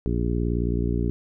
harmonic tone, 58.9 Hz, A#1, 19 cents sharp, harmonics 1 / 2 / 3 / 4 / 5 / 6 / 7, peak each -25 / -28 / -30 / -31 / -32 / -33 / -33 dBFS, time 0.06-1.1 s, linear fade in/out 0 ms, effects none

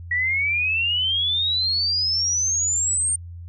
sine exponential sweep, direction up, 1917 to 8840 Hz, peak -19 dBFS, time 0.11-3.16 s, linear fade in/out 5 ms, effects added 86 Hz sine -34 dBFS peak until 3.48 s

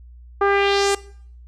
sawtooth tone with low-pass filter sweep, 398.8 Hz, G4, 30 cents sharp, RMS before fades -18 dBFS, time 0.41-0.95 s, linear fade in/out 5 ms, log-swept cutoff 1200 to 9100 Hz, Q 2.3, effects noise-tail reverb RT60 0.6 s tail -20 dB re dry + added 60 Hz sine -40 dBFS peak until 1.47 s

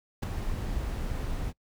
brown noise with ADSR envelope, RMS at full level -23 dBFS, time 0.22-1.53 s, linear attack 14 ms, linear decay 6 ms, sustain -9 dB, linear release 45 ms, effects noise-tail reverb RT60 0.1 s tail -23 dB re dry

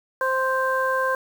harmonic tone, 523.3 Hz, C5, in tune, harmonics 1 / 2 / 3, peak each -24 / -24 / -25 dBFS, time 0.21-1.15 s, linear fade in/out 2 ms, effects 7-bit

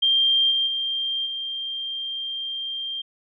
sine tone with level steps, 3182 Hz, G7, 25 cents sharp, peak -16 / -19 / -23 / -27 dBFS, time 0.02-3.02 s, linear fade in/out 10 ms, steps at 0.5 / 0.66 / 1.25 s, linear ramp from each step 20 ms, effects none

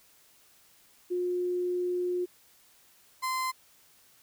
sine / 35% pulse tone pair in turn, 357.9 / 1034.8 Hz, F4 / C6, +42 / -19 cents, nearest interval octave + tritone, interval 1839 cents, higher second, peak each -27 dBFS, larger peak neither, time 1.1-2.26 / 3.22-3.52 s, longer first, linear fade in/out 20 ms, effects white hiss -61 dBFS RMS until 4.22 s

